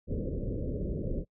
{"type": "low-pass noise", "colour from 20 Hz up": "pink", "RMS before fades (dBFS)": -33, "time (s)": [0.07, 1.25], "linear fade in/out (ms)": 50, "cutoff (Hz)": 570, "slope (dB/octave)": 96, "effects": ["noise-tail reverb RT60 0.1 s tail -26 dB re dry"]}